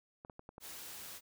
clicks, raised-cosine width 1 ms, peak -35 dBFS, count 5, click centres 0.249 / 0.298 / 0.394 / 0.491 / 0.581 s
white noise, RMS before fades -48 dBFS, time 0.6-1.21 s, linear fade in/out 50 ms
effects none

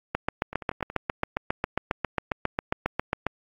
two click trains, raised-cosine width 0.5 ms, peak -9 / -21 dBFS, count 24 / 5, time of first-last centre 0.15-3.267 / 0.53-0.9 s, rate 7.38 / 10.8 Hz, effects AAC 64 kbps

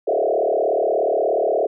sine tone with frequency modulation, 543 Hz, C#5, 36 cents flat, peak -16 dBFS, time 0.07-1.67 s, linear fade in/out 10 ms, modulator 36.8 Hz, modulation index 4.2, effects none

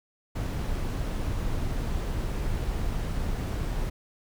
brown noise, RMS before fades -29 dBFS, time 0.35-3.9 s, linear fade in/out 10 ms, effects none

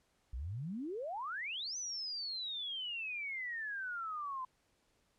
sine exponential two-way sweep, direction up then down, 55 to 6140 to 1011 Hz, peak -38 dBFS, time 0.33-4.45 s, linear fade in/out 5 ms, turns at 1.77 s, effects pink hiss -75 dBFS RMS until 5.18 s + low-pass 10000 Hz 12 dB/octave

